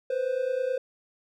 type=tone pair together; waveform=triangle; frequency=493.9 / 523.3 Hz; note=B4 / C5; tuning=0 / 0 cents; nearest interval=minor second; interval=100 cents; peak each=-28 / -25 dBFS; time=0.1-0.78 s; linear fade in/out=5 ms; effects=none